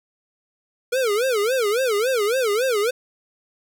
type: tone with vibrato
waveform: square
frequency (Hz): 464.1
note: A#4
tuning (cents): -8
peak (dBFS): -19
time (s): 0.92-2.91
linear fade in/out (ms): 10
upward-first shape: sine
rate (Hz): 3.6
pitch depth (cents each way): 240
effects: none